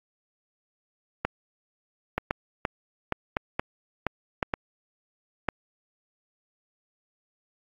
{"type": "two click trains", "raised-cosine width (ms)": 0.5, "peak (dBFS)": [-10, -9], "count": [6, 5], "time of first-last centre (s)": [[2.18, 4.538], [1.25, 5.487]], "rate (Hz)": [2.12, 0.944], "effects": ["AAC 32 kbps"]}